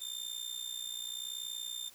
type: tone with amplitude modulation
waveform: sawtooth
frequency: 3600 Hz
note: A7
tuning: 39 cents sharp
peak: -32 dBFS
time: 0-1.9 s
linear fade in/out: 20 ms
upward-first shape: sine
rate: 60.8 Hz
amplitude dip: 80%
effects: white hiss -58 dBFS RMS until 1.94 s